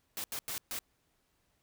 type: noise bursts at uneven times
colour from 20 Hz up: white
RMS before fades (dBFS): -38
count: 4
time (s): 0.17-0.24 / 0.32-0.39 / 0.48-0.58 / 0.71-0.79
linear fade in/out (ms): 0
effects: pink hiss -75 dBFS RMS until 1.62 s